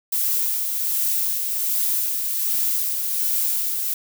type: noise with tremolo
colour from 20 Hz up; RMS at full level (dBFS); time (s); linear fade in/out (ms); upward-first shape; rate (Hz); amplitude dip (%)
violet; -21; 0.12-3.94; 5; sine; 1.3; 35
effects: none